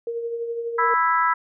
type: tone with tremolo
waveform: sine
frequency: 466.2 Hz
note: A#4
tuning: in tune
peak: -23 dBFS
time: 0.07-0.94 s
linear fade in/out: 2 ms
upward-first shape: triangle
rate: 12 Hz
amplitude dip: 50%
type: harmonic tone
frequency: 329.6 Hz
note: E4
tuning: in tune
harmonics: 3 / 4 / 5 / 6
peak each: -21 / -20 / -26 / -29 dBFS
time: 0.78-1.34 s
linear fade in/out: 10 ms
effects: none